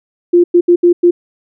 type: tone bursts at uneven times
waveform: sine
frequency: 349.2 Hz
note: F4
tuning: in tune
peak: -4 dBFS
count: 5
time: 0.33-0.44 / 0.54-0.61 / 0.68-0.76 / 0.83-0.93 / 1.03-1.11 s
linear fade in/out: 10 ms
effects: none